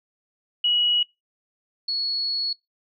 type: tone pair in turn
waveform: sine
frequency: 2915 / 4368 Hz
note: F#7 / C#8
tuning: -26 / -26 cents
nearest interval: perfect fifth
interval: 700 cents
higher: second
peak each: -18 / -23 dBFS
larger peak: first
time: 0.64-1.03 / 1.88-2.53 s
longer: second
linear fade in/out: 5 ms
effects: noise-tail reverb RT60 0.2 s tail -24 dB re dry